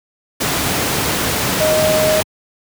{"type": "tone in noise", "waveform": "sine", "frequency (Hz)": 622.3, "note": "D#5", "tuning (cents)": 0, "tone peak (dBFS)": -13, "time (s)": [1.6, 2.21], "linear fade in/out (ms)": 10, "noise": "pink", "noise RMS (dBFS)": -17, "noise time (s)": [0.4, 2.23], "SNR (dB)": 1, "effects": ["high-pass 100 Hz 12 dB/octave"]}